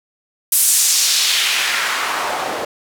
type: noise with band-pass filter sweep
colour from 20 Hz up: white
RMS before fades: -17 dBFS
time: 0.52-2.65 s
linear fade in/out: 5 ms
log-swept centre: 11000 to 510 Hz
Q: 1.3
effects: none